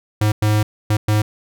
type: tone bursts at uneven times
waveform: square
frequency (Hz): 106.2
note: G#2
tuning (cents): +39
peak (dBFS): -14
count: 4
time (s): 0.21-0.32 / 0.42-0.63 / 0.9-0.97 / 1.08-1.22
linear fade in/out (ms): 5
effects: none